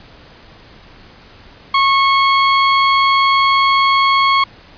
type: tone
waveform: sawtooth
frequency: 1095 Hz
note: C#6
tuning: 22 cents flat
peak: -6 dBFS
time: 1.74-4.44 s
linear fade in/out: 5 ms
effects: pink hiss -42 dBFS RMS until 4.77 s + resampled to 11025 Hz